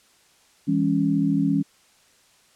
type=chord; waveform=sine; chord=C# minor; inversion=first; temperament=equal with one note detuned; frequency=164.81 / 202.9 / 277.2 Hz; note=E3 / G#3 / C#4; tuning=0 / -40 / 0 cents; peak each=-24 / -24 / -21 dBFS; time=0.67-1.63 s; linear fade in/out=20 ms; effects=white hiss -58 dBFS RMS until 2.55 s + low-pass 9000 Hz 12 dB/octave